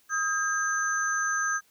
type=tone cluster; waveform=sine; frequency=1259 / 1612 / 6160 Hz; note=D#6 / G6 / G8; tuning=+20 / +48 / -31 cents; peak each=-30 / -27 / -32 dBFS; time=0.09-1.61 s; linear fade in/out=50 ms; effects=white hiss -64 dBFS RMS until 1.7 s